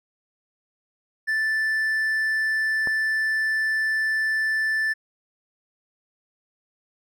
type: tone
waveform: triangle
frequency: 1760 Hz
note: A6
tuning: in tune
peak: -19 dBFS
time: 1.27-4.94 s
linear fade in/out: 20 ms
type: click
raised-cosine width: 1 ms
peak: -19 dBFS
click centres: 2.873 s
effects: none